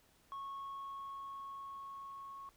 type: tone with level ramp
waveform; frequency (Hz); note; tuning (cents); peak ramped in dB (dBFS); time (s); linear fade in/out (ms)
sine; 1100; C#6; -14; -39 to -46; 0.32-2.49; 0
effects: tanh soft clip ceiling -41 dBFS + pink hiss -69 dBFS RMS until 2.56 s